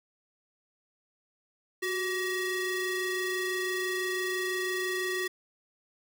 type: ring-modulated tone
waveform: 45% pulse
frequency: 762 Hz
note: G5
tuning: 49 cents flat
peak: -26 dBFS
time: 1.82-5.28 s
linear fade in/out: 10 ms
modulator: 1130 Hz
effects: none